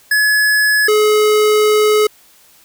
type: tone pair in turn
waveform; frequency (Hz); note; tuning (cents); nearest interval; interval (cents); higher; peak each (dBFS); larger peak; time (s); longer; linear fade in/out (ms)
square; 1700 / 425; G#6 / G#4; +40 / +40; 2 octaves; 2400; first; -11 / -10; second; 0.11-0.88 / 0.88-2.07; second; 5
effects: white hiss -48 dBFS RMS until 2.64 s